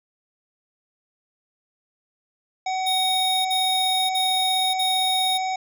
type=harmonic tone; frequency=753 Hz; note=F#5; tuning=30 cents sharp; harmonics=1 / 3 / 5 / 7 / 9; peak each=-23 / -33 / -37 / -40 / -42 dBFS; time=2.66-5.56 s; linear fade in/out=5 ms
type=tone bursts; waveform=square; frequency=3729 Hz; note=A#7; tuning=in tune; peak=-22 dBFS; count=4; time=2.86-5.379 s; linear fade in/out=10 ms; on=590 ms; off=53 ms
effects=none